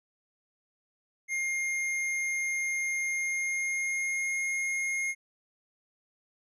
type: tone with pitch glide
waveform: square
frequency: 2125 to 2141 Hz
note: C7 to C7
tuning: +26 to +39 cents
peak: -29 dBFS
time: 1.28-5.15 s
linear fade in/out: 50 ms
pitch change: +13 cents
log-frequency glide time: 3.05-4.35 s
effects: low-pass 10000 Hz 12 dB/octave